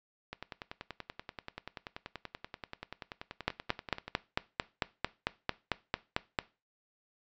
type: two click trains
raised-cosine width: 0.3 ms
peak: -12 / -24 dBFS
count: 14 / 40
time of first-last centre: 3.48-6.388 / 0.33-4.08 s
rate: 4.47 / 10.4 Hz
effects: noise-tail reverb RT60 0.3 s tail -19 dB re dry + resampled to 16000 Hz